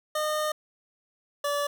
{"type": "tone pair in turn", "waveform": "25% pulse", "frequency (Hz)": [611, 576.7], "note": ["D#5", "D5"], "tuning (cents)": [-32, -32], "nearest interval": "minor second", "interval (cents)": 100, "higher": "first", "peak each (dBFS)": -22, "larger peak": "neither", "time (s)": [[0.15, 0.52], [1.44, 1.67]], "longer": "first", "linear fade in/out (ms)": 5, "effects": []}